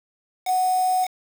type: tone with quantisation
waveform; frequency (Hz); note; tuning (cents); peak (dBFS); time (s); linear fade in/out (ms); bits
sine; 739; F#5; -2; -18; 0.45-1.08; 50; 5
effects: none